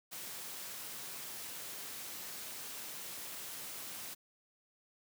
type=noise; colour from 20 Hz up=white; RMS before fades=-45 dBFS; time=0.11-4.15 s; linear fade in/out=20 ms; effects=high-pass 100 Hz 12 dB/octave